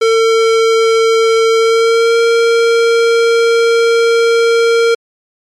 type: tone with pitch glide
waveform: square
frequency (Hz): 451.2 to 462.5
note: A4 to A#4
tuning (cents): +44 to -14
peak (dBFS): -8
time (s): 0.01-4.95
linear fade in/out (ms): 10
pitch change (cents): +42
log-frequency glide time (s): 1.56-2.18
effects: low-pass 6000 Hz 12 dB/octave + MP3 96 kbps